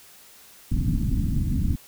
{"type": "low-pass noise", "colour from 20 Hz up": "pink", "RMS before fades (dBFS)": -23, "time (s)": [0.71, 1.76], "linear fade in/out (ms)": 10, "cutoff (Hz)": 270, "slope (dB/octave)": 48, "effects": ["white hiss -50 dBFS RMS until 1.87 s"]}